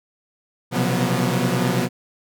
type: tone cluster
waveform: sawtooth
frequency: 123.7 / 133.1 / 173.6 / 185.7 / 242.6 Hz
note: B2 / C3 / F3 / F#3 / B3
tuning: +3 / +30 / -10 / +7 / -31 cents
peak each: -21 dBFS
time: 0.71-1.89 s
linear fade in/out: 50 ms
effects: none